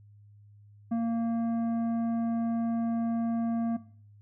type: tone with tanh clipping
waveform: sine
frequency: 230.4 Hz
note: A#3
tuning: 20 cents flat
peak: -27 dBFS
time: 0.91-3.77 s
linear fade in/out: 10 ms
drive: 9 dB
effects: noise-tail reverb RT60 0.5 s tail -17 dB re dry + added 103 Hz sine -52 dBFS peak until 4.21 s